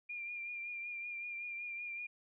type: tone with vibrato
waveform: sine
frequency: 2400 Hz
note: D7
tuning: 37 cents sharp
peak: -40 dBFS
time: 0.09-2.07 s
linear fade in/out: 10 ms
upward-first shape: triangle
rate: 5.3 Hz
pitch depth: 37 cents each way
effects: none